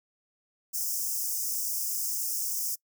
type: high-pass noise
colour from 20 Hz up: white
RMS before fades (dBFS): -31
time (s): 0.73-2.76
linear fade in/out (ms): 20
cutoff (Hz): 5100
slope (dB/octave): 96
effects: noise-tail reverb RT60 0.1 s tail -24 dB re dry